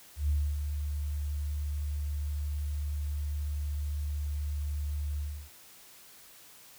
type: tone with ADSR envelope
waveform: sine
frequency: 73.42 Hz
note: D2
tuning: in tune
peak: -23 dBFS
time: 0.16-5.5 s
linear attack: 130 ms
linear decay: 270 ms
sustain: -7 dB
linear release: 310 ms
effects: tanh soft clip ceiling -19 dBFS + white hiss -54 dBFS RMS until 6.78 s